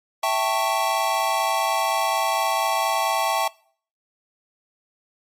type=chord; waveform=square; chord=A dominant seventh; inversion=second; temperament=equal with one note detuned; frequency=659.3 / 784 / 888.2 / 1108.7 Hz; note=E5 / G5 / A5 / C#6; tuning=0 / 0 / +16 / 0 cents; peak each=-26 dBFS; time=0.23-3.48 s; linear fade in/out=5 ms; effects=noise-tail reverb RT60 0.5 s tail -22 dB re dry + MP3 64 kbps